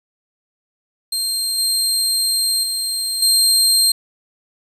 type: tone with level steps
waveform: 25% pulse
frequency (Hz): 4186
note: C8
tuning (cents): 0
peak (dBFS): -14 / -11 / -15 / -7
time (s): 1.12-3.92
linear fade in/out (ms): 5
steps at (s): 1.58 / 2.63 / 3.22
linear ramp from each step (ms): 5
effects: 7-bit